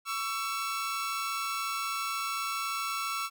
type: tone pair together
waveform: sawtooth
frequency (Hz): 1122 / 1334.3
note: C#6 / E6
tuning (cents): +21 / +21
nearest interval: minor third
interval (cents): 300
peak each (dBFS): -32 / -29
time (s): 0.05-3.3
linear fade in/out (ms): 50
effects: none